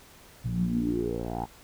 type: tone with low-pass filter sweep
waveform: 10% pulse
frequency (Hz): 58.27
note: A#1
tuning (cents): 0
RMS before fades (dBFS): -29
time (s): 0.44-1.46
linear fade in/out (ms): 20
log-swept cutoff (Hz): 130 to 860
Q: 7.9
effects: pink hiss -53 dBFS RMS until 1.63 s